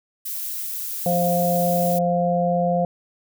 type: noise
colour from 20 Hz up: violet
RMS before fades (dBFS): -29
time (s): 0.25-1.99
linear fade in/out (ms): 10
type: harmonic tone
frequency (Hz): 174.9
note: F3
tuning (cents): +3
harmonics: 1 / 3 / 4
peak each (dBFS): -22 / -22 / -22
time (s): 1.06-2.85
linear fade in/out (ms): 2
effects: none